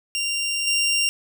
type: tone with level steps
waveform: 20% pulse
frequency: 2778 Hz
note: F7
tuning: 10 cents flat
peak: -18 / -14 dBFS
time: 0.15-1.09 s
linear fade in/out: 0 ms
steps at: 0.67 s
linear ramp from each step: 2 ms
effects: none